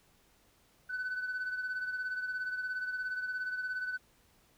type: beating tone pair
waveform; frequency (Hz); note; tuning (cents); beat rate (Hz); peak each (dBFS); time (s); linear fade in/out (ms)
sine; 1501 / 1518; F#6 / F#6; +24 / +44; 17; -33 / -40; 0.89-3.98; 20
effects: tanh soft clip ceiling -31 dBFS + pink hiss -67 dBFS RMS until 4.57 s